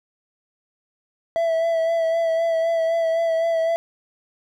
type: tone with vibrato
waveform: triangle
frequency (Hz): 660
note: E5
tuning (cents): +2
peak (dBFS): -16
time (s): 1.36-3.76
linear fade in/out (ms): 0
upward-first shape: sine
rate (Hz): 3.9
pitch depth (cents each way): 26
effects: none